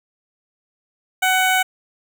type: tone with notch filter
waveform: 15% pulse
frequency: 748 Hz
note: F#5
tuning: 19 cents sharp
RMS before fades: -17 dBFS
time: 1.22-1.63 s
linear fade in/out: 10 ms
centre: 4900 Hz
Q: 1.9
effects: none